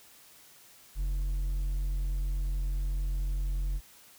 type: tone with hard clipping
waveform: triangle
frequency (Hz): 44.52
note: F1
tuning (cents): +34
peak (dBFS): -29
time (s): 0.95-3.81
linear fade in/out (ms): 50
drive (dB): 7
effects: white hiss -56 dBFS RMS until 4.18 s